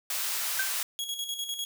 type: high-pass noise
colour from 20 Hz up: white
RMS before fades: -31 dBFS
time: 0.1-0.83 s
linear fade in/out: 2 ms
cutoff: 850 Hz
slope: 12 dB/octave
type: tone with exponential decay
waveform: sine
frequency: 1555 Hz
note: G6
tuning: 14 cents flat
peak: -23 dBFS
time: 0.59-0.76 s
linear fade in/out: 5 ms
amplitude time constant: 35 ms
type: tone with tremolo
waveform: sawtooth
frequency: 3321 Hz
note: G#7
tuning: 1 cent flat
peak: -27 dBFS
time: 0.99-1.65 s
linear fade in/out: 0 ms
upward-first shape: square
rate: 10 Hz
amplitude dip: 55%
effects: none